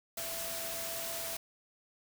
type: tone in noise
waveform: sine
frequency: 665 Hz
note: E5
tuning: 15 cents sharp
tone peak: -44 dBFS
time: 0.17-1.37 s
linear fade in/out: 5 ms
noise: white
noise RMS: -39 dBFS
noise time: 0.17-1.37 s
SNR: -8 dB
effects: none